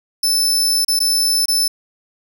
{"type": "tone with dropouts", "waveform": "sawtooth", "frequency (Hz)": 5274, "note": "E8", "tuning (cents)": 0, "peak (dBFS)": -11, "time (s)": [0.23, 1.68], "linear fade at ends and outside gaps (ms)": 5, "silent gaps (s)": [[0.848, 0.881], [0.992, 1.002], [1.457, 1.482]], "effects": []}